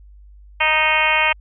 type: harmonic tone with a mistuned harmonic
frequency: 311.1 Hz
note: D#4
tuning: in tune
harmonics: 2 / 3 / 4 / 5 / 6 / 7 / 8 / 9 / 10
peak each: -26 / -21 / -25 / -26 / -24 / -20 / -20 / -24 / -26 dBFS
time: 0.6-1.33 s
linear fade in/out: 10 ms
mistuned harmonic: 9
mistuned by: -30 cents
effects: added 50 Hz sine -41 dBFS peak until 1.4 s